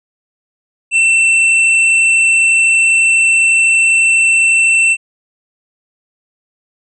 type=tone with hard clipping; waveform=triangle; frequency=2687 Hz; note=E7; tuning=33 cents sharp; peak=-9 dBFS; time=0.91-4.97 s; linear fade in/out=50 ms; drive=17 dB; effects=resampled to 22050 Hz